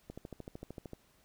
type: click train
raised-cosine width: 2 ms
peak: -30 dBFS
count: 12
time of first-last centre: 0.1-0.933 s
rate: 13.2 Hz
effects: pink hiss -68 dBFS RMS until 1.24 s